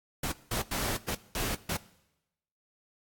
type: noise bursts at uneven times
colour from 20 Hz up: pink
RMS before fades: -32 dBFS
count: 6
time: 0.23-0.32 / 0.51-0.62 / 0.71-0.97 / 1.08-1.15 / 1.35-1.55 / 1.69-1.77 s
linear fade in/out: 5 ms
effects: noise-tail reverb RT60 0.9 s tail -19 dB re dry + AAC 64 kbps